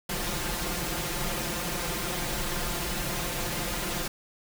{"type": "noise with comb filter", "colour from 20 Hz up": "pink", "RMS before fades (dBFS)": -31, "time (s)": [0.09, 4.08], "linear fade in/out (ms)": 5, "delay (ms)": 5.7, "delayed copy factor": 0.95, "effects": []}